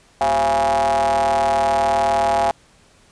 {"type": "ring-modulated tone", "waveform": "square", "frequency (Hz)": 73.42, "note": "D2", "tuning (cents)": 0, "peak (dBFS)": -13, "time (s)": [0.21, 2.51], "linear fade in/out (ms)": 0, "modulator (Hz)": 754, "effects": ["pink hiss -53 dBFS RMS until 3.11 s", "resampled to 22050 Hz"]}